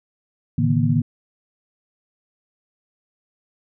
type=tone cluster; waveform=sine; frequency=111.5 / 142.8 / 157.9 / 237.7 Hz; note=A2 / D3 / D#3 / A#3; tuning=+23 / -48 / +26 / +34 cents; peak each=-21 dBFS; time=0.58-1.02 s; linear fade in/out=5 ms; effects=none